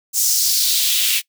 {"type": "noise with high-pass filter sweep", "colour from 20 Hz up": "white", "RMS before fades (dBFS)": -17, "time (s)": [0.13, 1.22], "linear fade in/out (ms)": 50, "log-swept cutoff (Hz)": [6600, 2600], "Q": 2.4, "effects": ["noise-tail reverb RT60 0.1 s tail -21 dB re dry"]}